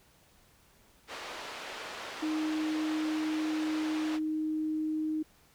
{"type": "band-pass noise", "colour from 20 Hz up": "pink", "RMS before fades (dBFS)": -42, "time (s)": [1.07, 4.2], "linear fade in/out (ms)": 50, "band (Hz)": [530, 4200], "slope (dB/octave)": 12}
{"type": "tone", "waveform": "sine", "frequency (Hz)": 311.1, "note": "D#4", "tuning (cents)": 0, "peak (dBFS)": -29, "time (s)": [2.22, 5.23], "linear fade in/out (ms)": 10}
{"effects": ["pink hiss -63 dBFS RMS until 5.54 s"]}